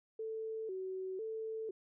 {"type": "tone with vibrato", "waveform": "sine", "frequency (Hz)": 408, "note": "G#4", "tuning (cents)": -31, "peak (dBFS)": -38, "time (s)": [0.19, 1.71], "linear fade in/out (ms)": 5, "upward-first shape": "square", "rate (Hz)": 1, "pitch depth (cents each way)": 140, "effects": []}